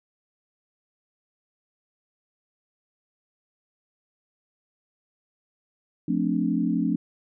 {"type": "chord", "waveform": "sine", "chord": "D minor seventh", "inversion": "first", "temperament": "equal with one note detuned", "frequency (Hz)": [177.56, 220, 261.6, 293.7], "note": ["F3", "A3", "C4", "D4"], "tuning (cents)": [29, 0, 0, 0], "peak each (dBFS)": -27, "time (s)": [6.08, 6.96], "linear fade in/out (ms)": 5, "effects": []}